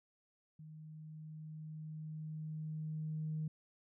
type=tone with level ramp; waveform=sine; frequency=155.56 Hz; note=D#3; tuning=in tune; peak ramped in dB=-50 to -35 dBFS; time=0.59-3.48 s; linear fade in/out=5 ms; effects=tanh soft clip ceiling -31 dBFS